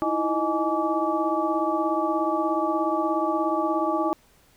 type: tone cluster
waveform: sine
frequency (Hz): 318.3 / 335.1 / 621 / 841 / 1153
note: D#4 / E4 / D#5 / G#5 / D6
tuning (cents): +39 / +29 / -3 / +22 / -32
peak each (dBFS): -28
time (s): 0.02-4.13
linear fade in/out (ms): 0
effects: pink hiss -59 dBFS RMS until 4.56 s